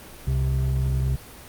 triangle tone pair together, 65.41 / 130.67 Hz, C2 / C3, 0 / -2 cents, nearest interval octave, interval 1198 cents, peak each -21 dBFS, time 0.27-1.16 s, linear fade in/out 5 ms, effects pink hiss -43 dBFS RMS until 1.48 s + Opus 32 kbps

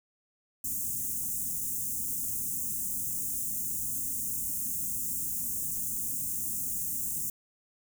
white band-stop noise, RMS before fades -33 dBFS, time 0.64-7.3 s, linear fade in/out 5 ms, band 290 to 6600 Hz, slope 48 dB/octave, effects none

